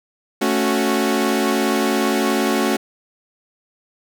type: chord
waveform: sawtooth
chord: F# minor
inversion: first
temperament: equal with one note detuned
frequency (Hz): 220 / 277.2 / 367.9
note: A3 / C#4 / F#4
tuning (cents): 0 / 0 / -10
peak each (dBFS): -17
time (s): 0.41-2.77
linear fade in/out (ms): 10
effects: none